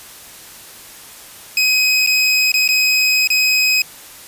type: tone with dropouts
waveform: 25% pulse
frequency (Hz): 2524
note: D#7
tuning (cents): +24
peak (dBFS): -8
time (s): 1.57-3.82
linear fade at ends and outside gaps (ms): 2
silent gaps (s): 2.064-2.072 / 2.519-2.54 / 2.678-2.688 / 3.274-3.302
effects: white hiss -38 dBFS RMS until 4.27 s + resampled to 32000 Hz